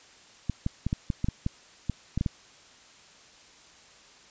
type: clicks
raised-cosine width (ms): 5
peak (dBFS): -14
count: 12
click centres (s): 0.497 / 0.664 / 0.866 / 0.929 / 1.102 / 1.244 / 1.286 / 1.464 / 1.897 / 2.176 / 2.211 / 2.262
effects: white hiss -54 dBFS RMS until 4.3 s + resampled to 16000 Hz